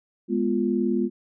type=chord; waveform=sine; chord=F diminished; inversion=first; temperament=equal; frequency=207.7 / 246.9 / 349.2 Hz; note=Ab3 / Cb4 / F4; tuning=0 / 0 / 0 cents; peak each=-25 dBFS; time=0.28-1.1 s; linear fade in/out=50 ms; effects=none